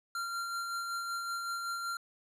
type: tone with tremolo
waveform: square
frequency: 1380 Hz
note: F6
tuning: 21 cents flat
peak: -34 dBFS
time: 0.15-1.97 s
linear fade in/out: 2 ms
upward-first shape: sine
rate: 5.3 Hz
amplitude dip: 30%
effects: low-pass 12000 Hz 12 dB/octave